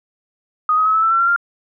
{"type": "tone with pitch steps", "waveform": "sine", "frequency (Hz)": [1244.5, 1264.8, 1285.4, 1306.4, 1327.7, 1349.3, 1371.3, 1393.7], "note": ["D#6", "D#6", "E6", "E6", "E6", "E6", "F6", "F6"], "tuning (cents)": [0, 28, -44, -16, 12, 40, -32, -4], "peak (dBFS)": -12, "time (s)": [0.69, 1.362], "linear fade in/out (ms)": 2, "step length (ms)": 84, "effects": []}